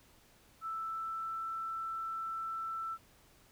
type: tone with pitch glide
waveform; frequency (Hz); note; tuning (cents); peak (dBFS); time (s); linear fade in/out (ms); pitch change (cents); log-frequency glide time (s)
sine; 1321 to 1330.2; E6 to E6; +3 to +15; -36; 0.61-2.98; 50; +12; 0.78-1.49
effects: pink hiss -64 dBFS RMS until 3.51 s